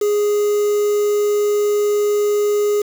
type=tone with quantisation; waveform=triangle; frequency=414.4 Hz; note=G#4; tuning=4 cents flat; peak=-12 dBFS; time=0.01-2.82 s; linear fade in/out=5 ms; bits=5; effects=none